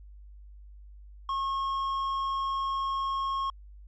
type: tone with tanh clipping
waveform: sine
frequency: 1086 Hz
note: C#6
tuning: 36 cents flat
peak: -29 dBFS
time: 1.29-3.5 s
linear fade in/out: 2 ms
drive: 7 dB
effects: added 50 Hz sine -46 dBFS peak until 3.87 s